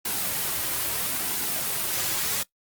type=noise with flanger; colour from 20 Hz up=white; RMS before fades=-27 dBFS; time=0.05-2.43 s; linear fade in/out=5 ms; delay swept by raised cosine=1.6 to 4.5 ms; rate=0.76 Hz; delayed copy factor=-0.5; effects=noise-tail reverb RT60 0.1 s tail -19 dB re dry + Opus 24 kbps